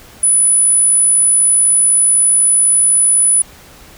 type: tone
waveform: sine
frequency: 9956 Hz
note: D#9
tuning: in tune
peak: -6 dBFS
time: 0.23-3.42 s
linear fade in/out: 5 ms
effects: tanh soft clip ceiling -6 dBFS + pink hiss -40 dBFS RMS until 3.97 s